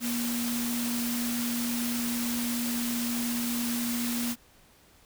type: tone in noise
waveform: sine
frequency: 238.5 Hz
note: A#3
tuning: 40 cents sharp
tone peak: -29 dBFS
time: 0-4.36 s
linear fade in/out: 50 ms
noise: white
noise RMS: -34 dBFS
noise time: 0-4.36 s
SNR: +2 dB
effects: pink hiss -59 dBFS RMS until 5.05 s